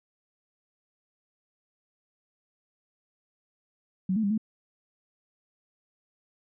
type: tone with pitch steps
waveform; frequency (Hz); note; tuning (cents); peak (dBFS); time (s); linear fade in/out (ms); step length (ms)
sine; 187.4 / 220.8 / 200 / 218; F#3 / A3 / G3 / A3; +22 / +6 / +35 / -16; -23; 4.09-4.378; 5; 72
effects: none